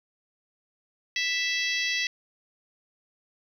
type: harmonic tone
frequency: 659.3 Hz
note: E5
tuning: in tune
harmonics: 3 / 4 / 5 / 6 / 7 / 8 / 9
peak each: -29 / -31 / -33 / -35 / -36 / -37 / -38 dBFS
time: 1.16-2.07 s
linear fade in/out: 2 ms
effects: 9-bit